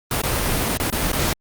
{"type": "noise with dropouts", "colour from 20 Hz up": "pink", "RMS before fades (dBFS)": -21, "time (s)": [0.11, 1.33], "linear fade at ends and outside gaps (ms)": 2, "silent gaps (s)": [[0.218, 0.235], [0.773, 0.799], [0.902, 0.925], [1.119, 1.13]], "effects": ["Opus 32 kbps"]}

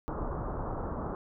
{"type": "low-pass noise", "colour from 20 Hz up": "pink", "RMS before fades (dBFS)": -35, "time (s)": [0.08, 1.15], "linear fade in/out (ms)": 0, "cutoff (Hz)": 1300, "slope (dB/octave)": 48, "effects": []}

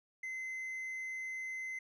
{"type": "tone", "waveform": "triangle", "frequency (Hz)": 2056, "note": "C7", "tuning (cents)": -31, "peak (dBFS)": -37, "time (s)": [0.23, 1.79], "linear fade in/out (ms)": 5, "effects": ["resampled to 22050 Hz"]}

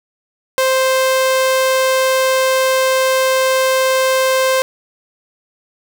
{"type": "tone", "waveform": "sawtooth", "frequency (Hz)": 523.3, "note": "C5", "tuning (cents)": 0, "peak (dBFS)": -8, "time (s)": [0.58, 4.62], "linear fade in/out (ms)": 0, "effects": []}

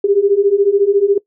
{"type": "beating tone pair", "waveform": "sine", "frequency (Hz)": [392, 406], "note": ["G4", "G#4"], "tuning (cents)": [0, -39], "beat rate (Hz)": 14, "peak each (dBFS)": [-14, -12], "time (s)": [0.04, 1.18], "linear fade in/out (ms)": 5, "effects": ["noise-tail reverb RT60 0.1 s tail -21 dB re dry"]}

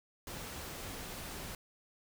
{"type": "noise", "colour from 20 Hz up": "pink", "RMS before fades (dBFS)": -44, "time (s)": [0.27, 1.55], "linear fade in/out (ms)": 2, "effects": []}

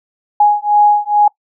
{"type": "beating tone pair", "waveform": "sine", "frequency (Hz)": [830, 832.3], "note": ["G#5", "G#5"], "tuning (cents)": [-1, 4], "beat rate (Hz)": 2.3, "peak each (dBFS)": -11, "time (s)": [0.4, 1.28], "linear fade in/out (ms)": 5, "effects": ["noise-tail reverb RT60 0.1 s tail -23 dB re dry"]}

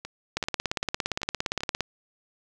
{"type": "two click trains", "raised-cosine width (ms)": 0.2, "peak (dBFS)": [-9, -19], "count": [26, 5], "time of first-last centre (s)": [[0.37, 1.807], [0.05, 1.606]], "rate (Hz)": [17.4, 2.57], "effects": []}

